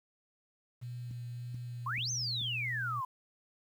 sine tone with vibrato, 121.3 Hz, B2, 31 cents flat, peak -38 dBFS, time 0.81-3.01 s, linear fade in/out 20 ms, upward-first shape triangle, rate 1.7 Hz, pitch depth 15 cents each way
click train, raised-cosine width 5 ms, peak -34 dBFS, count 4, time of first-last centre 1.11-2.414 s, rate 2.3 Hz
sine exponential two-way sweep, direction up then down, 987.8 to 6400 to 987.8 Hz, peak -33 dBFS, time 1.86-3.05 s, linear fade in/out 5 ms, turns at 2.11 s
effects high-pass 80 Hz 12 dB/octave + 10-bit

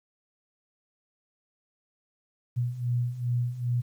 sine beating tone pair, 120 / 122.5 Hz, B2 / B2, -49 / -14 cents, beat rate 2.5 Hz, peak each -31 / -27 dBFS, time 2.56-3.82 s, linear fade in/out 20 ms, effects 10-bit

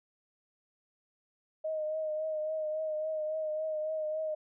sine tone with vibrato, 622.3 Hz, D#5, in tune, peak -31 dBFS, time 1.64-4.35 s, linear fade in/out 10 ms, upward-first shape triangle, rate 3.6 Hz, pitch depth 35 cents each way, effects none

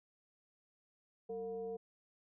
sine tone with frequency modulation, 454.1 Hz, A#4, 45 cents flat, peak -39 dBFS, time 1.29-1.77 s, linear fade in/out 10 ms, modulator 261 Hz, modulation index 0.5, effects none

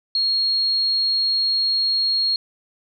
sine tone, 4275 Hz, C8, 36 cents sharp, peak -17 dBFS, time 0.15-2.36 s, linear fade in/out 2 ms, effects none

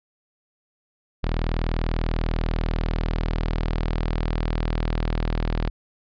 sawtooth tone, 40.15 Hz, E1, 45 cents flat, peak -18 dBFS, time 1.23-5.7 s, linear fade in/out 10 ms, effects resampled to 11025 Hz

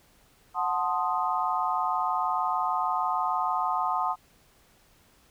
sine chord, F# diminished seventh, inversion none, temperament equal with one note detuned, 733.6 / 880 / 1046.5 / 1244.5 Hz, F#5 / A5 / C6 / Eb6, -15 / 0 / 0 / 0 cents, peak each -30 dBFS, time 0.54-4.16 s, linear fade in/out 50 ms, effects pink hiss -61 dBFS RMS until 5.3 s

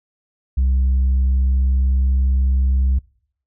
sine tone with pitch glide, 65.1 to 65.59 Hz, C2 to C2, -8 to +5 cents, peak -11 dBFS, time 0.57-2.99 s, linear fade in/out 10 ms, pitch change +13 cents, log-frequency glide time 0.95-2.1 s, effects noise-tail reverb RT60 0.6 s tail -25 dB re dry + tanh soft clip ceiling -12 dBFS

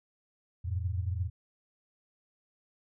sine tone cluster, 86.5 / 95.2 / 109.1 Hz, F2 / F#2 / A2, -16 / +50 / -14 cents, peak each -31 / -39 / -36 dBFS, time 0.64-1.3 s, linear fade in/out 20 ms, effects none

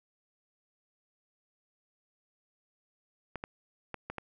clicks, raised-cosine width 0.5 ms, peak -22 dBFS, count 5, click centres 3.357 / 3.439 / 3.943 / 4.1 / 4.183 s, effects none

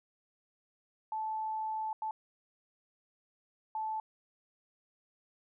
sine tone bursts at uneven times, 873 Hz, A5, 14 cents flat, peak -33 dBFS, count 3, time 1.12-1.93 / 2.02-2.11 / 3.75-4 s, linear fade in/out 2 ms, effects none

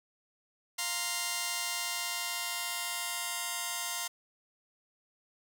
5% pulse chord, F suspended fourth, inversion none, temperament just, 698.5 / 931.3 / 1047.7 Hz, F5 / Bb5 / C6, 0 / -2 / +2 cents, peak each -27 / -26 / -25 dBFS, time 0.78-4.08 s, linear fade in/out 10 ms, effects none

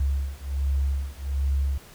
sine beating tone pair, 68.2 / 69.5 Hz, C#2 / C#2, -28 / +5 cents, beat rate 1.3 Hz, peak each -26 dBFS, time 0-1.78 s, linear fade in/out 5 ms, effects pink hiss -49 dBFS RMS until 1.94 s

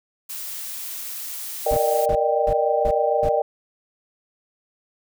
blue noise, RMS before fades -32 dBFS, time 0.29-2.06 s, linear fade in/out 10 ms
sine chord, Eb major seventh, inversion second, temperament equal with one note detuned, 466.2 / 587.3 / 614 / 784 Hz, Bb4 / D5 / Eb5 / G5, 0 / 0 / -23 / 0 cents, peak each -23 dBFS, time 1.66-3.42 s, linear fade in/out 5 ms
brown noise bursts, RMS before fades -27 dBFS, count 5, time 1.71-3.29 s, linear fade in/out 2 ms, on 60 ms, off 320 ms
effects none

